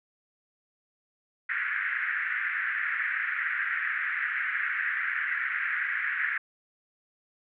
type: band-pass noise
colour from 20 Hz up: white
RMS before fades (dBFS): -30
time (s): 1.49-6.38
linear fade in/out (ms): 5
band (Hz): 1500 to 2000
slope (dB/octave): 48
effects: none